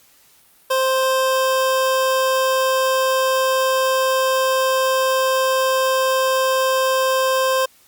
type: tone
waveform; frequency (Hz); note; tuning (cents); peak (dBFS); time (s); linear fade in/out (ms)
25% pulse; 524; C5; +2; -12; 0.7-7.66; 10
effects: white hiss -53 dBFS RMS until 7.87 s + Opus 48 kbps